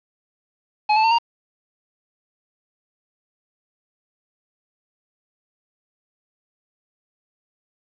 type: tone with pitch steps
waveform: square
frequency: 847 / 874.3 / 902.6 / 931.7 Hz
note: G#5 / A5 / A5 / A#5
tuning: +34 / -11 / +44 / -1 cents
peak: -15 dBFS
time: 0.89-1.186 s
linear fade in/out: 10 ms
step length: 74 ms
effects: resampled to 11025 Hz + 7-bit